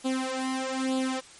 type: tone with flanger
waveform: sawtooth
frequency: 261.6 Hz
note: C4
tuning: in tune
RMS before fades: -29 dBFS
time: 0.04-1.21 s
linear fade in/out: 20 ms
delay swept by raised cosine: 0.25 to 2.85 ms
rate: 1.1 Hz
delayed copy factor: +0.85
effects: white hiss -50 dBFS RMS until 1.39 s + MP3 48 kbps